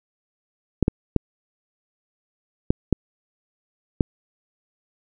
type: clicks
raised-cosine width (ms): 3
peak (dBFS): -3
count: 6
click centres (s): 0.827 / 0.881 / 1.163 / 2.705 / 2.927 / 4.008
effects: none